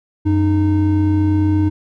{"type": "tone pair together", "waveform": "triangle", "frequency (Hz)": [93, 307.5], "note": ["F#2", "D#4"], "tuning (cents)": [9, -20], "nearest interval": "octave + major sixth", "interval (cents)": 2071, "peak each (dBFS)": -13, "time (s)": [0.25, 1.7], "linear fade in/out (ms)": 20, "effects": []}